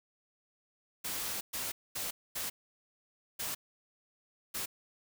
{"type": "noise bursts at uneven times", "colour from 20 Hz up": "white", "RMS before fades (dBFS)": -37, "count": 6, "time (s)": [[1.04, 1.41], [1.53, 1.72], [1.95, 2.11], [2.35, 2.5], [3.39, 3.55], [4.54, 4.66]], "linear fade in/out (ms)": 10, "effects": []}